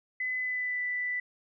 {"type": "tone with pitch glide", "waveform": "sine", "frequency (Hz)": [2015, 1982.7], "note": ["B6", "B6"], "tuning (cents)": [34, 6], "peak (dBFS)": -29, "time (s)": [0.2, 1.2], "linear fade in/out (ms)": 5, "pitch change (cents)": -28, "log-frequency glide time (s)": [0.37, 0.82], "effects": []}